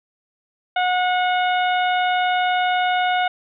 harmonic tone, 728 Hz, F#5, 28 cents flat, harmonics 1 / 2 / 3 / 4 / 5, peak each -18 / -24 / -28 / -30 / -32 dBFS, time 0.76-3.28 s, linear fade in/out 5 ms, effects none

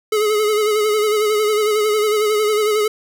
square tone with vibrato, 424.9 Hz, G#4, 40 cents sharp, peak -15 dBFS, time 0.12-2.88 s, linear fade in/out 5 ms, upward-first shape sine, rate 11 Hz, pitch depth 44 cents each way, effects none

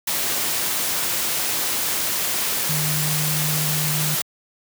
sine tone in noise, 152.4 Hz, D#3, 36 cents flat, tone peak -23 dBFS, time 2.69-4.15 s, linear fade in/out 5 ms, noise white, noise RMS -23 dBFS, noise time 0.07-4.22 s, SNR -3 dB, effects high-pass 100 Hz 12 dB/octave

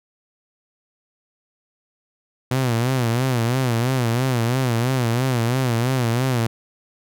sawtooth tone with vibrato, 123.1 Hz, B2, 5 cents flat, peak -14 dBFS, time 2.51-6.47 s, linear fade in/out 5 ms, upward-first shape sine, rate 3 Hz, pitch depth 130 cents each way, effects none

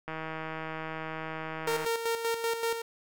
click train, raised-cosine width 0.5 ms, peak -22 dBFS, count 282, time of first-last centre 0.08-1.847 s, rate 159 Hz
sawtooth tone with tremolo, 459.9 Hz, A#4, 23 cents flat, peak -23 dBFS, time 1.67-2.82 s, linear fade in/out 5 ms, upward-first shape square, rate 5.2 Hz, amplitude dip 55%
effects none

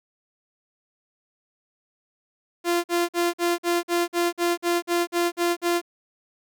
sawtooth tone bursts, 345.8 Hz, F4, 17 cents flat, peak -16 dBFS, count 13, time 2.64-5.816 s, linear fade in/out 50 ms, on 200 ms, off 48 ms, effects none

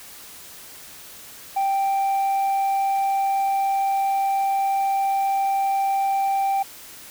sine tone, 784 Hz, G5, in tune, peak -16 dBFS, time 1.56-6.63 s, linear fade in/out 10 ms, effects tanh soft clip ceiling -18 dBFS + white hiss -42 dBFS RMS until 7.1 s

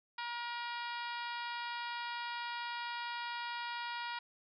harmonic tone with a mistuned harmonic, 475.6 Hz, A#4, 35 cents sharp, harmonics 2 / 3 / 4 / 5 / 6 / 7 / 8 / 9 / 10, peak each -41 / -45 / -47 / -49 / -51 / -52 / -53 / -54 / -55 dBFS, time 0.18-4.19 s, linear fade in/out 5 ms, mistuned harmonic 10, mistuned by +45 cents, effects none

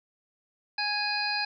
harmonic tone with a mistuned harmonic, 830.6 Hz, G#5, in tune, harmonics 1 / 2 / 3 / 5 / 6, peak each -33 / -33 / -33 / -33 / -33 dBFS, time 0.78-1.45 s, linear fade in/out 5 ms, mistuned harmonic 6, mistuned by -45 cents, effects none

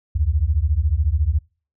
sine beating tone pair, 68.9 / 82.9 Hz, C#2 / E2, -10 / +10 cents, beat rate 14 Hz, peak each -19 dBFS, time 0.15-1.39 s, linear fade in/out 10 ms, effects noise-tail reverb RT60 0.4 s tail -26 dB re dry

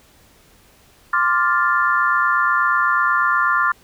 sine chord, D minor seventh, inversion third, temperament equal, 1046.5 / 1174.7 / 1396.9 / 1760 Hz, C6 / D6 / F6 / A6, 0 / 0 / 0 / 0 cents, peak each -21 / -20 / -18 / -22 dBFS, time 1.13-3.72 s, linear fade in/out 5 ms, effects pink hiss -52 dBFS RMS until 3.83 s

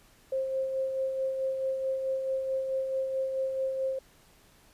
sine tone with tremolo, 530 Hz, C5, 22 cents sharp, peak -26 dBFS, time 0.32-3.99 s, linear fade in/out 5 ms, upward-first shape sine, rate 4.6 Hz, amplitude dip 40%, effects pink hiss -60 dBFS RMS until 4.73 s + resampled to 32000 Hz

